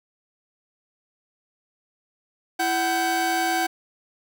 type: tone cluster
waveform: 45% pulse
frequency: 333.5 / 749 / 1568 Hz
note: E4 / F#5 / G6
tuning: +20 / +21 / 0 cents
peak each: -28 / -23 / -28 dBFS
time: 2.59-3.67 s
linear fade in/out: 10 ms
effects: none